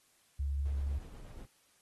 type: tone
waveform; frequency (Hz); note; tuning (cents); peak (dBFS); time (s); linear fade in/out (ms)
sine; 70.1; C#2; +20; -31; 0.39-0.99; 10
type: noise with tremolo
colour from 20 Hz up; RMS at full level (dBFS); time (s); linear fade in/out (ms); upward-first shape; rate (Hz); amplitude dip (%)
brown; -47; 0.65-1.46; 10; sine; 8.3; 35
effects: white hiss -69 dBFS RMS until 1.81 s + AAC 32 kbps